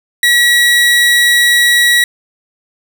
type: tone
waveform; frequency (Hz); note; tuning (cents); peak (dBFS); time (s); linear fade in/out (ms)
30% pulse; 1924; B6; -46; -4; 0.23-2.04; 2
effects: none